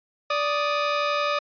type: tone pair together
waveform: sawtooth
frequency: 584 / 1239.6 Hz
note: D5 / D#6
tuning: -10 / -7 cents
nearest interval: octave + minor second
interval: 1303 cents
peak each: -21 / -21 dBFS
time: 0.3-1.39 s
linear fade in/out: 5 ms
effects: resampled to 11025 Hz